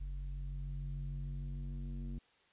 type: tone with low-pass filter sweep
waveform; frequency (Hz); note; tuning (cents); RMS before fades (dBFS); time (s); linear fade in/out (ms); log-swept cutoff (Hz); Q
square; 46.61; F#1; +13; -41; 0-2.19; 10; 96 to 230; 2.5
effects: white hiss -69 dBFS RMS until 2.52 s + resampled to 8000 Hz